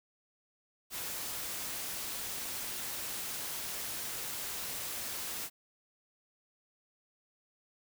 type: noise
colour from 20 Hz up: white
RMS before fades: -39 dBFS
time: 0.9-5.5 s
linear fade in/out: 50 ms
effects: none